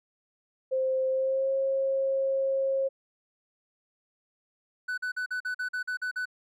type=tone with pitch glide; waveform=sine; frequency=523.3 to 538.9 Hz; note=C5 to C#5; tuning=0 to -49 cents; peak=-24 dBFS; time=0.71-2.89 s; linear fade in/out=20 ms; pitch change=+51 cents; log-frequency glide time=1.09-1.51 s
type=tone bursts; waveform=triangle; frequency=1495 Hz; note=F#6; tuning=17 cents sharp; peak=-27 dBFS; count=10; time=4.88-6.256 s; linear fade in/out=10 ms; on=98 ms; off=44 ms
effects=none